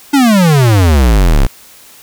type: exponential sweep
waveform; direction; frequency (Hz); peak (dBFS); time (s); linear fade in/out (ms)
square; down; 293.7 to 30.76; -6; 0.13-1.47; 10
effects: white hiss -39 dBFS RMS until 2.02 s